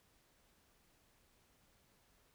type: silence
effects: pink hiss -72 dBFS RMS until 2.34 s